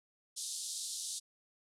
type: band-pass noise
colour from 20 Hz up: white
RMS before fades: -41 dBFS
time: 0.36-1.2 s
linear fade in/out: 20 ms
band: 3600 to 10000 Hz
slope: 48 dB/octave
effects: none